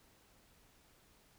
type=silence; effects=pink hiss -67 dBFS RMS until 1.38 s